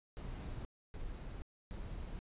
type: noise bursts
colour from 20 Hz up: brown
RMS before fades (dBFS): -44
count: 3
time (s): 0.17-2.19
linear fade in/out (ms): 0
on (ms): 480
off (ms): 290
effects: resampled to 8000 Hz